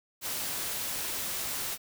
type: noise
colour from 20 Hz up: white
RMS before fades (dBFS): -34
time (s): 0.21-1.78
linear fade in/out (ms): 50
effects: none